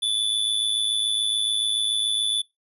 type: tone with amplitude modulation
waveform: square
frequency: 3480 Hz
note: A7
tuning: 20 cents flat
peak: -19 dBFS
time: 0.02-2.42 s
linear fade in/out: 10 ms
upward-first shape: sine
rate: 107 Hz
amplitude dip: 65%
effects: noise-tail reverb RT60 0.2 s tail -23 dB re dry + resampled to 32000 Hz